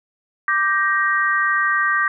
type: chord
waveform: sine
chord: G minor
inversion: second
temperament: just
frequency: 1176 / 1568 / 1881.6 Hz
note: D6 / G6 / Bb6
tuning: +2 / 0 / +16 cents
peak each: -20 dBFS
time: 0.48-2.08 s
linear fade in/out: 2 ms
effects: none